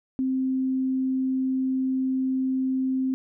sine tone, 261.6 Hz, C4, in tune, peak -22 dBFS, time 0.19-3.14 s, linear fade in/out 0 ms, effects none

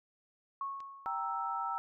sine tone with exponential decay, 1100 Hz, C#6, 14 cents flat, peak -33 dBFS, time 0.61-1.53 s, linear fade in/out 2 ms, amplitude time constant 200 ms
click, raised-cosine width 0.2 ms, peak -38 dBFS, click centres 0.804 s
sine chord, E diminished, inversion first, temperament equal, 784 / 932.3 / 1318.5 Hz, G5 / Bb5 / E6, 0 / 0 / 0 cents, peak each -39 / -38 / -36 dBFS, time 1.06-1.78 s, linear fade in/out 0 ms
effects none

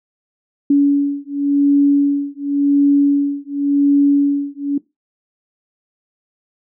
sine beating tone pair, 283.1 / 284.01 Hz, C#4 / C#4, +37 / +42 cents, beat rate 0.91 Hz, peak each -14 dBFS, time 0.7-4.78 s, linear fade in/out 5 ms, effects noise-tail reverb RT60 0.2 s tail -19 dB re dry

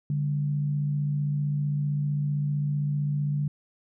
sine tone pair together, 145.5 / 201 Hz, D3 / G3, -16 / +44 cents, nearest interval tritone, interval 560 cents, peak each -24 / -36 dBFS, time 0.1-3.48 s, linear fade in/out 2 ms, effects none

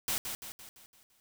white noise with echo, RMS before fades -32 dBFS, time 0.08-0.18 s, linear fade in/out 0 ms, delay 170 ms, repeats 6, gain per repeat -6 dB, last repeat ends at 1.2 s, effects none

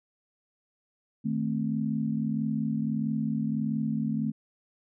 sine chord, A diminished, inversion second, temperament equal, 155.56 / 220 / 261.6 Hz, Eb3 / A3 / C4, 0 / 0 / 0 cents, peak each -32 / -28 / -33 dBFS, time 1.24-4.32 s, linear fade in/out 20 ms, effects none

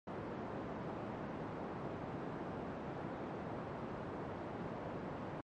pink band-pass noise, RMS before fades -44 dBFS, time 0.07-5.41 s, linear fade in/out 5 ms, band 140 to 980 Hz, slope 12 dB/octave, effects MP3 48 kbps

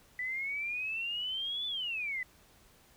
sine exponential two-way sweep, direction up then down, 1975.5 to 3509 to 1975.5 Hz, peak -33 dBFS, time 0.19-2.23 s, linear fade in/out 2 ms, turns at 1.67 s, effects pink hiss -62 dBFS RMS until 2.96 s

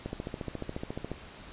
click train, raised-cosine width 2 ms, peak -21 dBFS, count 16, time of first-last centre 0.06-1.116 s, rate 14.2 Hz, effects pink hiss -48 dBFS RMS until 1.52 s + resampled to 8000 Hz

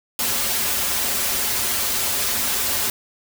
white noise with comb filter, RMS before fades -22 dBFS, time 0.19-2.9 s, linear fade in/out 2 ms, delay 6.3 ms, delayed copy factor -0.95, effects none

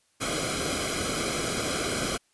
pink noise with comb filter, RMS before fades -29 dBFS, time 0.2-2.18 s, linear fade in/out 20 ms, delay 1.1 ms, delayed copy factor -0.8, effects white hiss -68 dBFS RMS until 2.33 s + resampled to 24000 Hz

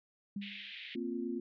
sine tone with exponential decay, 201.1 Hz, G3, 44 cents sharp, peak -34 dBFS, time 0.36-0.72 s, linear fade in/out 5 ms, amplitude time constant 77 ms
white band-pass noise, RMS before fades -47 dBFS, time 0.41-0.96 s, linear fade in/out 20 ms, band 1900 to 3600 Hz, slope 48 dB/octave
sine chord, Bb suspended second, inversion none, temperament equal, 233.1 / 261.6 / 349.2 Hz, Bb3 / C4 / F4, 0 / 0 / 0 cents, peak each -39 dBFS, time 0.95-1.4 s, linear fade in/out 5 ms
effects none

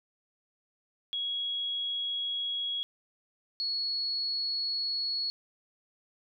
sine tone pair in turn, 3322 / 4361 Hz, G#7 / C#8, 0 / -29 cents, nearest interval perfect fourth, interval 471 cents, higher second, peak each -30 / -29 dBFS, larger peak second, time 1.13-2.83 / 3.6-5.3 s, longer neither, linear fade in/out 0 ms, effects none

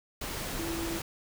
sine tone in noise, 332.7 Hz, E4, 16 cents sharp, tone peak -34 dBFS, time 0.59-0.99 s, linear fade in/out 5 ms, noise pink, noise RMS -36 dBFS, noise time 0.21-1.02 s, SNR -1 dB, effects none

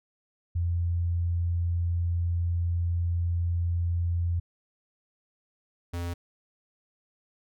sine / square tone pair in turn, 86 / 86.33 Hz, F2 / F2, -26 / -19 cents, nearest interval unison, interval 7 cents, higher second, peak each -24 / -31 dBFS, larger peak first, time 0.55-4.4 / 5.93-6.14 s, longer first, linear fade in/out 10 ms, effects none

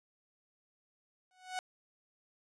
sawtooth tone with exponential growth, 740 Hz, F#5, in tune, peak -29 dBFS, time 1.31-1.59 s, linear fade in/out 1 ms, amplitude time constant 60 ms, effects resampled to 22050 Hz

